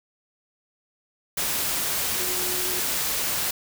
sine tone in noise, 363.3 Hz, F#4, 32 cents flat, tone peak -35 dBFS, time 2.19-2.8 s, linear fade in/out 5 ms, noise white, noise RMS -26 dBFS, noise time 1.37-3.51 s, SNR -12 dB, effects none

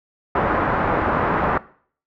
white low-pass noise, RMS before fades -20 dBFS, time 0.35-1.58 s, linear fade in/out 5 ms, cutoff 1400 Hz, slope 24 dB/octave, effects noise-tail reverb RT60 0.5 s tail -19 dB re dry

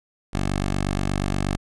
10% pulse tone, 48.38 Hz, G1, 22 cents flat, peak -14 dBFS, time 0.33-1.57 s, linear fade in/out 10 ms, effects resampled to 24000 Hz

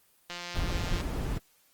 click train, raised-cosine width 0.2 ms, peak -21 dBFS, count 125, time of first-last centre 0.3-1.009 s, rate 175 Hz
brown noise, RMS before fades -31 dBFS, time 0.54-1.39 s, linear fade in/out 20 ms
effects white hiss -65 dBFS RMS until 1.73 s + Opus 24 kbps

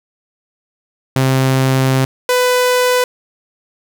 sawtooth tone pair in turn, 132.1 / 498.7 Hz, C3 / B4, +17 / +17 cents, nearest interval octave + major seventh, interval 2300 cents, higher second, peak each -7 dBFS, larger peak neither, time 1.16-2.05 / 2.29-3.04 s, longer first, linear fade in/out 2 ms, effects none

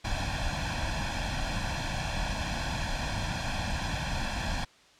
pink noise with comb filter, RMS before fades -31 dBFS, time 0.04-4.65 s, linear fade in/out 10 ms, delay 1.2 ms, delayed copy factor +0.9, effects white hiss -58 dBFS RMS until 4.99 s + low-pass 5000 Hz 12 dB/octave

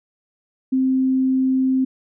sine tone, 261.6 Hz, C4, in tune, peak -15 dBFS, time 0.72-1.85 s, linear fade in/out 10 ms, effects none

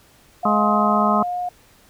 sine tone with pitch glide, 707 to 716.5 Hz, F5 to F5, +21 to +44 cents, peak -22 dBFS, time 0.43-1.49 s, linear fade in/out 5 ms, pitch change +23 cents, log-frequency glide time 1.2-1.36 s
harmonic tone, 210.5 Hz, G#3, 24 cents sharp, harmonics 1 / 2 / 3 / 4 / 5 / 6, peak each -20 / -29 / -24 / -26 / -21 / -21 dBFS, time 0.45-1.23 s, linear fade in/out 5 ms
effects pink hiss -53 dBFS RMS until 1.89 s

